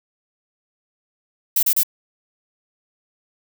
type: noise bursts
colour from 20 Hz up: violet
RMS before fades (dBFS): -17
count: 3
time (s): 1.56-1.833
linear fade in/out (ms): 5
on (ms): 69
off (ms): 33
effects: none